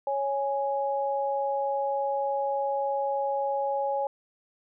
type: tone pair together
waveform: sine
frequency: 554 / 830.6 Hz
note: C#5 / G#5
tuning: -1 / 0 cents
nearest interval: perfect fifth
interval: 701 cents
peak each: -28 dBFS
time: 0.07-4.07 s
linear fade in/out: 2 ms
effects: none